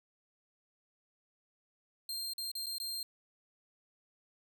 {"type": "tone with dropouts", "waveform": "sawtooth", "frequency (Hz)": 4186, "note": "C8", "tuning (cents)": 0, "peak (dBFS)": -34, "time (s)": [2.09, 3.03], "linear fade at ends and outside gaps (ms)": 2, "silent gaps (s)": [[2.335, 2.38], [2.516, 2.552], [2.66, 2.666], [2.783, 2.8]], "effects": []}